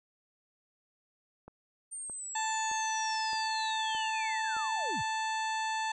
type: click train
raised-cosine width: 1 ms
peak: -34 dBFS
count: 6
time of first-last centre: 1.48-4.566 s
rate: 1.62 Hz
type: linear sweep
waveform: sine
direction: down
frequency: 8870 to 56.7 Hz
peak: -38 dBFS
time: 1.91-5.03 s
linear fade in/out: 20 ms
type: harmonic tone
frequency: 880 Hz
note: A5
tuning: in tune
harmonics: 1 / 2 / 3 / 4 / 5 / 7 / 8 / 9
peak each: -32 / -38 / -42 / -44 / -46 / -49 / -50 / -51 dBFS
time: 2.35-5.92 s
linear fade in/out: 5 ms
effects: none